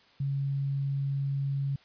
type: tone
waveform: sine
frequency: 138.59 Hz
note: C#3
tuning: in tune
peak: -27 dBFS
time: 0.2-1.76 s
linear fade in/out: 5 ms
effects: white hiss -60 dBFS RMS until 1.84 s + resampled to 11025 Hz